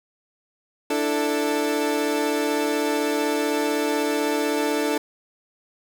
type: chord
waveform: 30% pulse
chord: D suspended second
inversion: none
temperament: equal with one note detuned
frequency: 293.7 / 329.6 / 442 Hz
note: D4 / E4 / A4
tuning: 0 / 0 / +8 cents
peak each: -22 / -26 / -22 dBFS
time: 0.9-4.98 s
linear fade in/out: 5 ms
effects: none